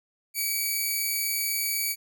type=tone pair together; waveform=5% pulse; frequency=2264 / 2304 Hz; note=C#7 / D7; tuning=+36 / -34 cents; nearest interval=unison; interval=30 cents; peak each=-19 dBFS; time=0.34-1.96 s; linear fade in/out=50 ms; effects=none